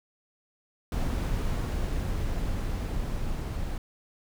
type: noise with level ramp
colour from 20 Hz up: brown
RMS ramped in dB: -27 to -32 dBFS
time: 0.92-3.78 s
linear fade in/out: 2 ms
effects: none